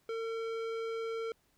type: tone with low-pass filter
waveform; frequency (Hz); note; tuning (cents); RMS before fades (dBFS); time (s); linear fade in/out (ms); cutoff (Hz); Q
square; 453.1; A#4; -49; -37; 0.09-1.32; 2; 3300; 0.62
effects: pink hiss -72 dBFS RMS until 1.57 s